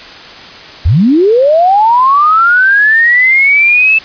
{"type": "linear sweep", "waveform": "sine", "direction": "up", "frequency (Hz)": [62.1, 2644], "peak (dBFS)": -4, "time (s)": [0.85, 3.99], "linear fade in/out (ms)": 10, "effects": ["white hiss -30 dBFS RMS until 4.04 s", "resampled to 11025 Hz"]}